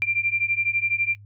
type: beating tone pair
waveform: sine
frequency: 2365 / 2377 Hz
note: D7 / D7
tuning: +12 / +20 cents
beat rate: 12 Hz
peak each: -24 / -23 dBFS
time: 0.02-1.15 s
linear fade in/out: 0 ms
effects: noise-tail reverb RT60 0.1 s tail -23 dB re dry + added 102 Hz sine -43 dBFS peak until 1.25 s